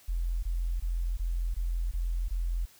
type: tone bursts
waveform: sine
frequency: 42.8 Hz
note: F1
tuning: 34 cents flat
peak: -27 dBFS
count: 7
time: 0.08-2.656 s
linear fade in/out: 10 ms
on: 350 ms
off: 21 ms
effects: white hiss -58 dBFS RMS until 2.79 s